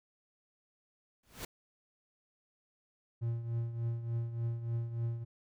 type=noise with exponential growth; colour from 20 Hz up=pink; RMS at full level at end=-37 dBFS; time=1.23-1.45 s; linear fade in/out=5 ms; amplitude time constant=47 ms
type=tone with tremolo; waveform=triangle; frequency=116.54 Hz; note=A#2; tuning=in tune; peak=-28 dBFS; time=3.21-5.25 s; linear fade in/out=20 ms; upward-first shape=triangle; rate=3.4 Hz; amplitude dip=70%
effects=none